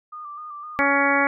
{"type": "tone with vibrato", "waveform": "sine", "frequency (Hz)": 1199, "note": "D6", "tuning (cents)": 36, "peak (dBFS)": -33, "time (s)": [0.12, 0.85], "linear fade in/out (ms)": 10, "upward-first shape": "square", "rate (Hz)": 3.9, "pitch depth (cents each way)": 37}
{"type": "harmonic tone", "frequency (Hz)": 280.1, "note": "C#4", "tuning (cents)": 18, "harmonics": [1, 2, 3, 4, 5, 6, 7, 8], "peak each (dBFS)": [-25, -25, -25, -25, -25, -25, -25, -25], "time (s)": [0.79, 1.27], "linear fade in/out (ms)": 0}
{"effects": []}